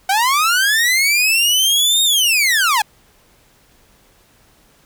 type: linear two-way sweep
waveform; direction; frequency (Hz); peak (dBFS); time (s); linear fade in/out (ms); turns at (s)
sawtooth; up then down; 746 to 3729 to 794; -9; 0.09-2.82; 5; 2.03
effects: pink hiss -53 dBFS RMS until 4.85 s